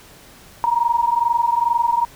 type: tone pair together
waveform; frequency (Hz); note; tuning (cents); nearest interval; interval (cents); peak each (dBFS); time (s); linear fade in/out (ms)
sine; 932.3 / 954.6; A#5 / A#5; 0 / +41; unison; 41; -18; 0.64-2.05; 0
effects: pink hiss -45 dBFS RMS until 2.15 s